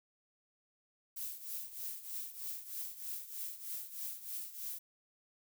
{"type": "noise with tremolo", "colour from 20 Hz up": "violet", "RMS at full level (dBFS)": -40, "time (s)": [1.16, 4.79], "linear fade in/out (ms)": 10, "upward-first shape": "triangle", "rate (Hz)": 3.2, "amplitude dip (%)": 80, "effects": []}